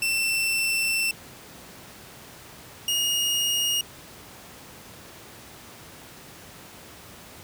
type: tone pair in turn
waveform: sawtooth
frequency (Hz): 2683 / 2861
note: E7 / F7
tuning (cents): +30 / +41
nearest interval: minor second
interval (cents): 111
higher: second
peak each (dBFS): -19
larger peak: neither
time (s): 0.02-1.11 / 2.88-3.81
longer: first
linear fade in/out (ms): 2
effects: pink hiss -45 dBFS RMS until 7.43 s + high-pass 80 Hz 12 dB/octave